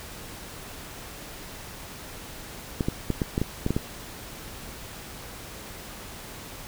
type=clicks; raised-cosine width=3 ms; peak=-11 dBFS; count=9; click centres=2.808 / 2.885 / 3.103 / 3.218 / 3.379 / 3.416 / 3.664 / 3.706 / 3.765 s; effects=pink hiss -41 dBFS RMS until 6.67 s